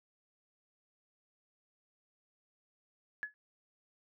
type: tone with exponential decay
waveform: sine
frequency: 1700 Hz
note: G#6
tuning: 40 cents sharp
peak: -31 dBFS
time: 3.23-3.34 s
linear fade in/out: 0 ms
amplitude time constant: 22 ms
effects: none